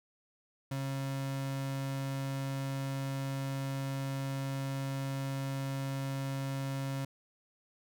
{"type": "tone", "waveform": "35% pulse", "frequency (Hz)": 136.1, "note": "C#3", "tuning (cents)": -31, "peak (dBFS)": -32, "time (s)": [0.71, 7.05], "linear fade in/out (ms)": 5, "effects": []}